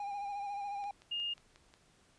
triangle tone with vibrato, 808 Hz, G#5, 48 cents flat, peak -35 dBFS, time 0-0.91 s, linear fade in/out 2 ms, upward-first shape sine, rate 14 Hz, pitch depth 36 cents each way
click train, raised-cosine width 0.2 ms, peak -39 dBFS, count 6, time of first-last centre 0.84-1.739 s, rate 5.56 Hz
sine tone, 2833 Hz, F7, 24 cents sharp, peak -34 dBFS, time 1.11-1.34 s, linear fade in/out 10 ms
effects pink hiss -67 dBFS RMS until 2.18 s + resampled to 22050 Hz

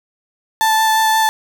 35% pulse tone with vibrato, 880 Hz, A5, in tune, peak -10 dBFS, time 0.61-1.29 s, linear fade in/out 0 ms, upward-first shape sine, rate 5.7 Hz, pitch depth 9 cents each way, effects none

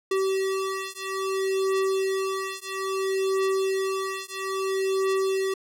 square beating tone pair, 384 / 384.6 Hz, G4 / G4, -36 / -33 cents, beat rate 0.6 Hz, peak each -28 dBFS, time 0.11-5.54 s, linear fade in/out 5 ms, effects low-pass 12000 Hz 12 dB/octave

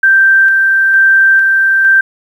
sine tone with tremolo, 1568 Hz, G6, in tune, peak -4 dBFS, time 0.03-2.01 s, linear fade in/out 5 ms, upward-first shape square, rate 1.1 Hz, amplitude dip 25%, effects 7-bit

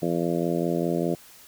harmonic tone, 85 Hz, F2, 46 cents flat, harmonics 2 / 3 / 4 / 5 / 6 / 7 / 8, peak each -28 / -30 / -28 / -31 / -33 / -32 / -35 dBFS, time 0.02-1.15 s, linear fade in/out 5 ms, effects white hiss -50 dBFS RMS until 1.47 s

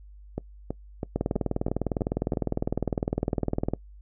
two click trains, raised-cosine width 2 ms, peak -12 / -16 dBFS, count 52 / 7, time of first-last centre 1.16-3.736 / 0.38-2.334 s, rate 19.8 / 3.07 Hz, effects noise-tail reverb RT60 0.1 s tail -23 dB re dry + added 50 Hz sine -45 dBFS peak until 4.01 s

